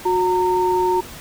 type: tone pair together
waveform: sine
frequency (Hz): 364 / 917.2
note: F#4 / A#5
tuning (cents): -28 / -28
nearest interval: octave + major third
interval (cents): 1600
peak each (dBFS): -18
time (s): 0.05-1.01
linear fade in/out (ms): 10
effects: pink hiss -37 dBFS RMS until 1.2 s